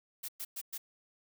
blue noise bursts, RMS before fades -40 dBFS, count 4, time 0.23-0.78 s, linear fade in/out 10 ms, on 55 ms, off 110 ms, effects none

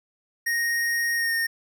square tone with pitch glide, 1864.7 to 1838 Hz, A#6 to A#6, 0 to -25 cents, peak -23 dBFS, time 0.46-1.47 s, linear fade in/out 10 ms, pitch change -25 cents, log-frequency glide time 1.15-1.33 s, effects none

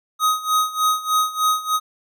square tone with tremolo, 1256 Hz, D#6, 16 cents sharp, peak -15 dBFS, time 0.19-1.8 s, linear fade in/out 50 ms, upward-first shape sine, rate 3.3 Hz, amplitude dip 85%, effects none

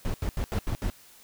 brown noise bursts at uneven times, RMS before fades -28 dBFS, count 6, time 0.05-0.14 / 0.22-0.29 / 0.37-0.44 / 0.52-0.59 / 0.67-0.75 / 0.82-0.9 s, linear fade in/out 0 ms, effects white hiss -54 dBFS RMS until 1.23 s

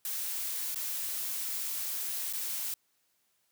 blue noise with dropouts, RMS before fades -35 dBFS, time 0.05-2.74 s, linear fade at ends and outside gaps 1 ms, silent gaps 0.746-0.758 / 2.327-2.334 s, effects white hiss -74 dBFS RMS until 3.51 s + high-pass 80 Hz 12 dB/octave

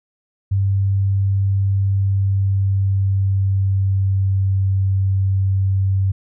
sine tone with pitch glide, 98 to 96.43 Hz, G2 to G2, 0 to -28 cents, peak -14 dBFS, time 0.51-6.12 s, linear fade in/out 10 ms, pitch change -28 cents, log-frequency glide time 1.87-4.72 s, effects none

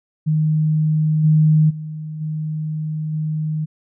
sine tone with level steps, 155 Hz, D#3, 6 cents flat, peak -14 / -10 / -26 / -21 / -19 dBFS, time 0.26-3.66 s, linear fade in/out 20 ms, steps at 1.23 / 1.69 / 2.2 / 3.12 s, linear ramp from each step 20 ms, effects none

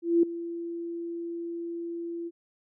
sine tone with ADSR envelope, 339.2 Hz, E4, 50 cents sharp, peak -16 dBFS, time 0.02-2.31 s, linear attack 210 ms, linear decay 4 ms, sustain -16 dB, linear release 41 ms, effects none

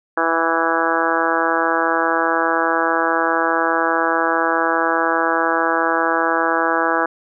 harmonic tone, 164.81 Hz, E3, in tune, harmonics 2 / 3 / 4 / 5 / 6 / 7 / 8 / 9 / 10, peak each -24 / -24 / -24 / -24 / -24 / -24 / -24 / -24 / -24 dBFS, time 0.17-7.06 s, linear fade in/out 5 ms, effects none

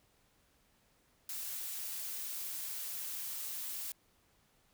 blue noise, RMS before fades -41 dBFS, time 1.29-3.92 s, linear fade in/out 2 ms, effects pink hiss -71 dBFS RMS until 4.73 s

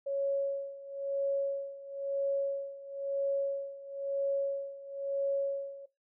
sine tone with tremolo, 554.4 Hz, C#5, in tune, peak -27 dBFS, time 0.06-5.86 s, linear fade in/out 10 ms, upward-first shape sine, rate 1 Hz, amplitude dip 85%, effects noise-tail reverb RT60 0.2 s tail -17 dB re dry

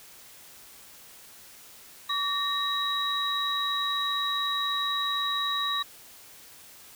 sine tone cluster, 1141 / 1837 / 3852 Hz, C#6 / A#6 / B7, +50 / -26 / -44 cents, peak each -30 / -35 / -28 dBFS, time 2.09-5.83 s, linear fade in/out 10 ms, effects white hiss -50 dBFS RMS until 6.95 s

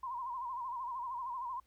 sine tone with vibrato, 1000 Hz, B5, 21 cents sharp, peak -37 dBFS, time 0.03-1.6 s, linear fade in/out 5 ms, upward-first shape sine, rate 13 Hz, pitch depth 110 cents each way, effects added 60 Hz sine -69 dBFS peak until 1.66 s + pink hiss -75 dBFS RMS until 1.66 s

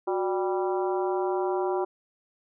harmonic tone with a mistuned harmonic, 195.6 Hz, G3, 4 cents flat, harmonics 2 / 3 / 4 / 5 / 6 / 7, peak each -26 / -34 / -32 / -34 / -42 / -43 dBFS, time 0.07-1.85 s, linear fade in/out 10 ms, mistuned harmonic 2, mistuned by -110 cents, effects none

